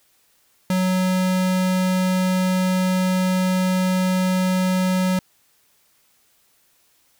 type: tone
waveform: square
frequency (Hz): 185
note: F#3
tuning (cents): 0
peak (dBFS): -18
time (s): 0.7-5.19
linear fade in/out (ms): 2
effects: white hiss -61 dBFS RMS until 7.19 s